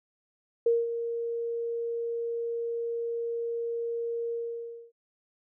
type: tone with ADSR envelope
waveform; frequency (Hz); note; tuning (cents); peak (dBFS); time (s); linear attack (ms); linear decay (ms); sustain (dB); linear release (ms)
sine; 466.2; A#4; 0; -19; 0.66-4.92; 5; 200; -10; 600
effects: none